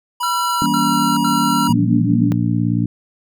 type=tone with pitch glide; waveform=square; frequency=977 to 958 Hz; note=B5 to A#5; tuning=-19 to +47 cents; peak=-20 dBFS; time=0.2-1.73 s; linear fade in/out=10 ms; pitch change=-34 cents; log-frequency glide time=0.42-0.92 s
type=tone bursts; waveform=square; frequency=1357 Hz; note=E6; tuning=50 cents sharp; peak=-20 dBFS; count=3; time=0.23-1.674 s; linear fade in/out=2 ms; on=430 ms; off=77 ms
type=chord; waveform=sine; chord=E diminished seventh; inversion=none; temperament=just; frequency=164.81 / 197.78 / 237.3 / 284.8 Hz; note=E3 / G3 / Bb3 / Db4; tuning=0 / +16 / +31 / +47 cents; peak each=-24 / -22 / -20 / -20 dBFS; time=0.62-2.32 s; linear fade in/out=0 ms
type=harmonic tone; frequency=58.27 Hz; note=A#1; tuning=in tune; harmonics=2 / 3 / 4 / 5; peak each=-18 / -20 / -21 / -22 dBFS; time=1.69-2.86 s; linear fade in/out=5 ms
effects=none